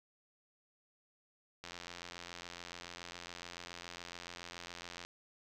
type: click train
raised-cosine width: 0.2 ms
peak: -28 dBFS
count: 298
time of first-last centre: 1.64-5.05 s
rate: 87.1 Hz
effects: none